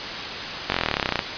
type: slowing click train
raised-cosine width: 0.3 ms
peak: -4 dBFS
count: 19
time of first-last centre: 0.7-1.192 s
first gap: 21 ms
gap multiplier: 1.03
effects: white hiss -29 dBFS RMS until 1.37 s + resampled to 11025 Hz